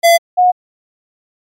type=tone pair in turn; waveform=square / sine; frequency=678 / 725.4 Hz; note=E5 / F#5; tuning=+49 / -34 cents; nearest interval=minor second; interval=117 cents; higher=second; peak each=-6 dBFS; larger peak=neither; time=0.03-0.18 / 0.37-0.52 s; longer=neither; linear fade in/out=20 ms; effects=MP3 64 kbps